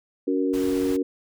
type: chord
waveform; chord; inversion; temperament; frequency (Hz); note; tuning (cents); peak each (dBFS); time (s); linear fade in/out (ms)
sine; F# major; second; equal with one note detuned; 281.5 / 370 / 466.2; C#4 / F#4 / A#4; +27 / 0 / 0; -23 / -26 / -27; 0.27-1.03; 10
type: noise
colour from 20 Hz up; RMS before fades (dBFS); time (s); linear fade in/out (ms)
pink; -38; 0.53-0.97; 10
effects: none